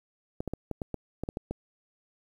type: clicks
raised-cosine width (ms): 2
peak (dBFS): -19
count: 10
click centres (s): 0.405 / 0.477 / 0.536 / 0.713 / 0.818 / 0.943 / 1.236 / 1.289 / 1.371 / 1.51
effects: 9-bit